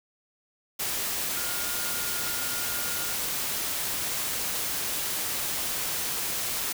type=tone in noise; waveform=sine; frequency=1420 Hz; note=F6; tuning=28 cents sharp; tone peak=-39 dBFS; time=1.36-3.14 s; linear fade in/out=10 ms; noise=white; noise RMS=-30 dBFS; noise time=0.79-6.73 s; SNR=-12 dB; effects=none